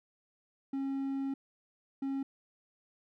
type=tone bursts at uneven times; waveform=triangle; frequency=272.1 Hz; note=C#4; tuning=32 cents flat; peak=-30 dBFS; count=2; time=0.73-1.34 / 2.02-2.23 s; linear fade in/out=5 ms; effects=none